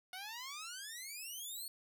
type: exponential sweep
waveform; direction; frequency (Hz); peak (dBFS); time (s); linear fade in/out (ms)
10% pulse; up; 722 to 4435; -36; 0.13-1.68; 2
effects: none